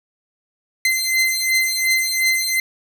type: beating tone pair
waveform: sawtooth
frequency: 2067 / 2069.8 Hz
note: C7 / C7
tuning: -22 / -19 cents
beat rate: 2.8 Hz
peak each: -16 dBFS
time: 0.85-2.6 s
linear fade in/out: 2 ms
effects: none